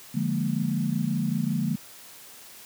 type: chord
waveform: sine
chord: Bb dominant seventh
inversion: first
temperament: equal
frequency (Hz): 146.83 / 174.61 / 207.7 / 233.1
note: D3 / F3 / Ab3 / Bb3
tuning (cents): 0 / 0 / 0 / 0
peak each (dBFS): -29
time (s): 0.14-1.76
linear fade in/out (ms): 10
effects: white hiss -47 dBFS RMS until 2.65 s + high-pass 80 Hz 12 dB/octave